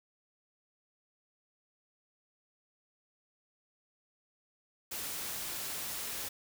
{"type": "noise", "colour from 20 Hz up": "white", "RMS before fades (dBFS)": -39, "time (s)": [4.91, 6.29], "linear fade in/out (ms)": 10, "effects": []}